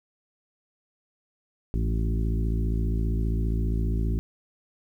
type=harmonic tone with a mistuned harmonic; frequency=55 Hz; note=A1; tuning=in tune; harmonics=1 / 2 / 3 / 4 / 5 / 6 / 7; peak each=-24 / -30 / -34 / -36 / -38 / -40 / -41 dBFS; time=1.74-4.19 s; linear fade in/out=0 ms; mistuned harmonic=3; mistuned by=+41 cents; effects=10-bit